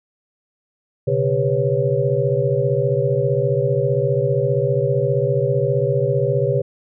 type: tone cluster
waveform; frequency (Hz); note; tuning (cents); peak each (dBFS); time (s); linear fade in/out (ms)
sine; 126 / 141.1 / 400.5 / 495.7 / 554; B2 / C#3 / G4 / B4 / C#5; +35 / +31 / +37 / +6 / -1; -22; 1.07-6.62; 10
effects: none